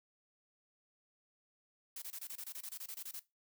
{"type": "noise bursts", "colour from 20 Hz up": "blue", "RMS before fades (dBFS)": -45, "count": 15, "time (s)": [1.96, 3.196], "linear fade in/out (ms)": 5, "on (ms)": 60, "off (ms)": 24, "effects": ["noise-tail reverb RT60 0.2 s tail -17 dB re dry"]}